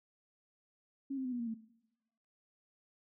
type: tone with pitch steps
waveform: sine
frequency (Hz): 273.6 / 263.1 / 252.9 / 243.2 / 233.8 / 224.8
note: C#4 / C4 / B3 / B3 / A#3 / A3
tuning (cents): -23 / +10 / +41 / -26 / +5 / +37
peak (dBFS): -35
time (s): 1.1-1.544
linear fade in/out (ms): 10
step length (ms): 74
effects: noise-tail reverb RT60 0.9 s tail -19 dB re dry